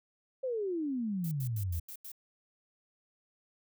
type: exponential sweep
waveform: sine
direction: down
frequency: 539 to 77.9 Hz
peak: -31 dBFS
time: 0.43-1.8 s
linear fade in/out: 10 ms
type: noise bursts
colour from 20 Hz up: violet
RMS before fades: -45 dBFS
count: 6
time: 1.24-2.118 s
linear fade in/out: 2 ms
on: 73 ms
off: 88 ms
effects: none

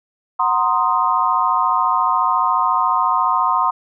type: chord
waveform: sine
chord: C half-diminished seventh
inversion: second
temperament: equal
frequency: 740 / 932.3 / 1046.5 / 1244.5 Hz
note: Gb5 / Bb5 / C6 / Eb6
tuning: 0 / 0 / 0 / 0 cents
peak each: -23 / -20 / -17 / -20 dBFS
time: 0.39-3.71 s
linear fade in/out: 10 ms
effects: none

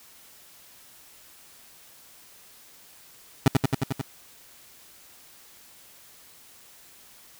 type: tone with echo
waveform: 25% pulse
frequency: 133.7 Hz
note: C3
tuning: 38 cents sharp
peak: -10 dBFS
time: 3.46-3.48 s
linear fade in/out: 2 ms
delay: 89 ms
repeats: 6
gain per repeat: -2 dB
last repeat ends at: 4.014 s
effects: white hiss -52 dBFS RMS until 7.39 s

